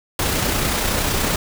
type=noise with amplitude modulation; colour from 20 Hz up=pink; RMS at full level=-19 dBFS; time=0.19-1.36 s; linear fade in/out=2 ms; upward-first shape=sine; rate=30.6 Hz; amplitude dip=30%; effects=none